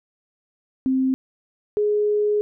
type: tone pair in turn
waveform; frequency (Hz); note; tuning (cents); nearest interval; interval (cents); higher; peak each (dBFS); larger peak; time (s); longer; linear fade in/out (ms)
sine; 262.1 / 417.9; C4 / G#4; +3 / +11; minor sixth; 808; second; -17; neither; 0.86-1.14 / 1.77-2.41; second; 0
effects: none